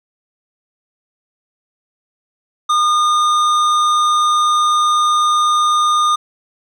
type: tone with hard clipping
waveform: sine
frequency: 1218 Hz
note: D#6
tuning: 37 cents flat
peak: -13 dBFS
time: 2.69-6.16 s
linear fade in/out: 10 ms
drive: 11 dB
effects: none